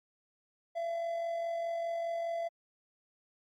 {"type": "tone with amplitude modulation", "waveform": "triangle", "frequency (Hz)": 674, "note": "E5", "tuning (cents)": 38, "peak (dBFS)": -29, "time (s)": [0.75, 2.49], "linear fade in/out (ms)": 20, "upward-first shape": "sine", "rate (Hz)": 44.9, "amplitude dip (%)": 35, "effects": ["Opus 48 kbps"]}